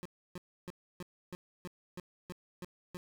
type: tone bursts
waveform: 25% pulse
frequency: 179.4 Hz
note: F3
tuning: 47 cents sharp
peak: -37 dBFS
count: 10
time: 0.03-2.97 s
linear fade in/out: 0 ms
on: 24 ms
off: 300 ms
effects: none